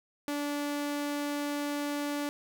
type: tone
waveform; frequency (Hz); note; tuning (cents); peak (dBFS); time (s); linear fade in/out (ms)
sawtooth; 290; D4; -22; -27; 0.28-2.29; 0
effects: none